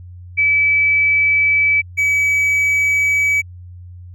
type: tone pair in turn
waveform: sine / triangle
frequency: 2300 / 2283 Hz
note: D7 / D7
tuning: -37 / -50 cents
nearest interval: unison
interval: 13 cents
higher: first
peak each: -11 dBFS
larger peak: neither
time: 0.37-1.82 / 1.97-3.42 s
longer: neither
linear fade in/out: 20 ms
effects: added 89 Hz sine -33 dBFS peak until 4.14 s